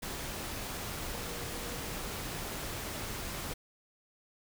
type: tone in noise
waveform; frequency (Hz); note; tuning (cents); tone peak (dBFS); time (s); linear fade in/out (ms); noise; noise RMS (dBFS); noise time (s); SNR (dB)
sine; 475.5; A#4; +34; -48; 1.12-1.95; 10; pink; -39; 0.02-3.54; -12
effects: none